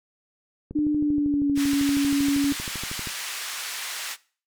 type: click train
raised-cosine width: 3 ms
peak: -22 dBFS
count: 31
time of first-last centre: 0.71-3.072 s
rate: 12.7 Hz
type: tone with pitch glide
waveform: sine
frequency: 298.8 to 282 Hz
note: D4 to C#4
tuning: +30 to +30 cents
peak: -19 dBFS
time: 0.75-2.53 s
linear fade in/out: 10 ms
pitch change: -100 cents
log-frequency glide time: 0.94-1.58 s
type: band-pass noise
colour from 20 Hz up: pink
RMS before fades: -33 dBFS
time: 1.55-4.17 s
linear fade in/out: 50 ms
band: 1600 to 12000 Hz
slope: 12 dB/octave
effects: noise-tail reverb RT60 0.4 s tail -20 dB re dry